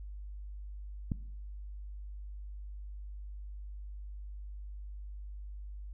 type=click; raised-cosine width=5 ms; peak=-19 dBFS; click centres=1.118 s; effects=noise-tail reverb RT60 0.7 s tail -19 dB re dry + added 50 Hz sine -41 dBFS peak until 5.93 s